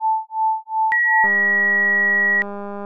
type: tone with tremolo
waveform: sine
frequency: 880 Hz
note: A5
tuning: in tune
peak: -14 dBFS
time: 0-1.29 s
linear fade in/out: 50 ms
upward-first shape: sine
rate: 2.7 Hz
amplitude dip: 100%
type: tone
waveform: sine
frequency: 1916 Hz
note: A#6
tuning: 47 cents sharp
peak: -14 dBFS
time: 0.92-2.42 s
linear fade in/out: 0 ms
type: click train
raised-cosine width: 1 ms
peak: -18 dBFS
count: 326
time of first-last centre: 1.24-2.849 s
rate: 202 Hz
effects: none